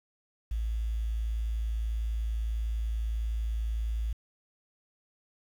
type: tone with quantisation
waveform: sine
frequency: 55.4 Hz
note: A1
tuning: 13 cents sharp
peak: -28 dBFS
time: 0.51-4.13 s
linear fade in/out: 5 ms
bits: 9
effects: none